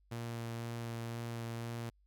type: tone with vibrato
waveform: sawtooth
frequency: 116.54 Hz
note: A#2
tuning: in tune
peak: -35 dBFS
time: 0.11-1.9 s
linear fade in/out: 10 ms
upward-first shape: sine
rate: 2 Hz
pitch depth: 12 cents each way
effects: added 49 Hz sine -66 dBFS peak until 2.06 s